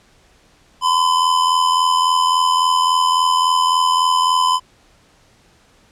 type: tone with amplitude modulation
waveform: square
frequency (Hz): 1016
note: B5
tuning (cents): +49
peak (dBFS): -11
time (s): 0.81-4.6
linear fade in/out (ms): 50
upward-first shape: sine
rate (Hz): 83.6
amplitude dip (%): 55
effects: pink hiss -53 dBFS RMS until 5.91 s + low-pass 8000 Hz 12 dB/octave